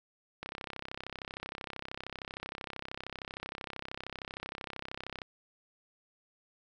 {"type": "click train", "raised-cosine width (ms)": 0.3, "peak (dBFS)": -23, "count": 159, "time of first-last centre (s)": [0.43, 5.218], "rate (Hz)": 33, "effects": []}